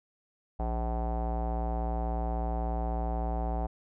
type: tone with low-pass filter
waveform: square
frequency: 58.2 Hz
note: A#1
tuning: 2 cents flat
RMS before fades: -31 dBFS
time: 0.59-3.67 s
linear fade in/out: 10 ms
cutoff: 770 Hz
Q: 5.5
effects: none